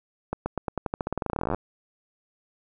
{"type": "accelerating click train", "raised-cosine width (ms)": 1, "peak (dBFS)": -13, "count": 27, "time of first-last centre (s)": [0.33, 1.546], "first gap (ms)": 130, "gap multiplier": 0.9, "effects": []}